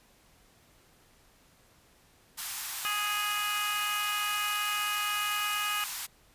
white high-pass noise, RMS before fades -36 dBFS, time 2.37-6.07 s, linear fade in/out 20 ms, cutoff 770 Hz, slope 48 dB/octave
harmonic tone, 415.3 Hz, G#4, in tune, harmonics 2 / 3 / 4 / 5 / 6 / 7, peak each -44 / -33 / -38 / -42 / -36 / -35 dBFS, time 2.85-5.84 s, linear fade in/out 0 ms
effects pink hiss -62 dBFS RMS until 6.34 s + resampled to 32000 Hz

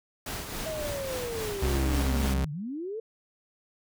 pink noise with tremolo, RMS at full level -34 dBFS, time 0.26-2.34 s, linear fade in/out 5 ms, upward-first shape triangle, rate 3.6 Hz, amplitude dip 45%
sine linear two-way sweep, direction down then up, 643 to 141.2 to 460.4 Hz, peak -32 dBFS, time 0.66-3 s, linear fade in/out 5 ms, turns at 2.52 s
40% pulse tone, 67.3 Hz, C2, 49 cents sharp, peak -24 dBFS, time 1.62-2.45 s, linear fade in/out 5 ms
effects none

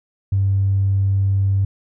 triangle tone with tanh clipping, 97.8 Hz, G2, 4 cents flat, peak -14 dBFS, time 0.32-1.65 s, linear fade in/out 5 ms, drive 4 dB, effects none

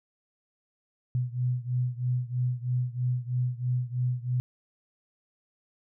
sine beating tone pair, 123.47 / 126.57 Hz, B2 / B2, 0 / +43 cents, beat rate 3.1 Hz, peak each -28 / -30 dBFS, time 1.15-4.4 s, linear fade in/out 0 ms, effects none

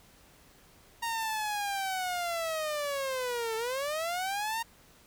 sawtooth linear two-way sweep, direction down then up, 932.3 to 440 to 932.3 Hz, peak -27 dBFS, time 1.02-4.63 s, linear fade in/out 10 ms, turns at 3.56 s, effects pink hiss -59 dBFS RMS until 5.06 s

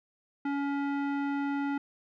square tone with low-pass filter, 281.7 Hz, C#4, 28 cents sharp, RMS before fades -31 dBFS, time 0.45-1.78 s, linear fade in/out 5 ms, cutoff 1700 Hz, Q 1.2, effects none

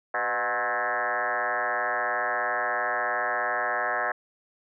sine tone with frequency modulation, 1189 Hz, D6, 21 cents sharp, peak -24 dBFS, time 0.14-4.12 s, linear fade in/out 5 ms, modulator 115 Hz, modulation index 5.6, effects none

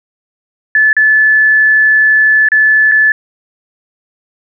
sine tone with dropouts, 1734 Hz, A6, 26 cents flat, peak -5 dBFS, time 0.75-3.12 s, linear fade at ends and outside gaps 2 ms, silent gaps 0.93-0.966 / 2.487-2.518 / 2.915-2.919 s, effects none

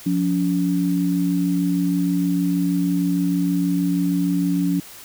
sine tone pair together, 177.51 / 283.9 Hz, F3 / C#4, +28 / +41 cents, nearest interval minor sixth, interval 813 cents, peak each -20 dBFS, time 0.06-4.8 s, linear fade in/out 5 ms, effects white hiss -41 dBFS RMS until 5.04 s

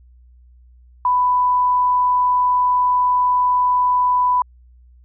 sine tone, 994 Hz, B5, 11 cents sharp, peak -13 dBFS, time 1.05-4.42 s, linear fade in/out 2 ms, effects added 61 Hz sine -45 dBFS peak until 5.04 s

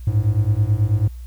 triangle beating tone pair, 100.3 / 109.5 Hz, G2 / A2, +40 / -8 cents, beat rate 9.2 Hz, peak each -16 / -16 dBFS, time 0.07-1.08 s, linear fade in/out 5 ms, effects added 60 Hz sine -31 dBFS peak until 1.26 s + white hiss -55 dBFS RMS until 1.26 s

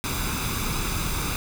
pink noise with comb filter, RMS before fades -27 dBFS, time 0.04-1.36 s, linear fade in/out 0 ms, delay 0.81 ms, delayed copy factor +0.6, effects none

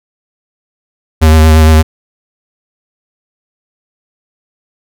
square tone with vibrato, 78.8 Hz, D#2, 23 cents sharp, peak -3 dBFS, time 1.21-1.83 s, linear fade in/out 20 ms, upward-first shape sine, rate 8.7 Hz, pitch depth 24 cents each way, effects none

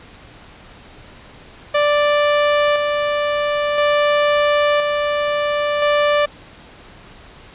sawtooth tone with tremolo, 587.3 Hz, D5, in tune, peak -9 dBFS, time 1.74-6.26 s, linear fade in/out 10 ms, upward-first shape square, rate 0.49 Hz, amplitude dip 35%, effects pink hiss -42 dBFS RMS until 7.54 s + resampled to 8000 Hz

